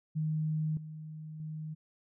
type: tone with level steps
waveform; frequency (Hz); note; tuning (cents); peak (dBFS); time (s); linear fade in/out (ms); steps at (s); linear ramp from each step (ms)
sine; 155.56; D#3; 0; -29 / -41 / -37; 0.15-1.75; 20; 0.77 / 1.4; 2
effects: none